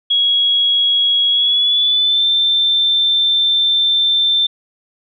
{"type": "tone with pitch glide", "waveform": "sine", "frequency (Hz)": [3322, 3560], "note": ["G#7", "A7"], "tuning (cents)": [0, 20], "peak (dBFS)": -11, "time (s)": [0.1, 4.47], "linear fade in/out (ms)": 10, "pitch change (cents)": 120, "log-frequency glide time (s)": [1.29, 2.25], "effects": []}